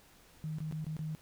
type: tone with dropouts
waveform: sine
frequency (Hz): 155.9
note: D#3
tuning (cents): +4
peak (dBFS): -35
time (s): 0.44-1.15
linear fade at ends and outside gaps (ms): 0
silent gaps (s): 0.585-0.604 / 0.712-0.724 / 0.844-0.867 / 0.967-0.991
effects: pink hiss -61 dBFS RMS until 1.21 s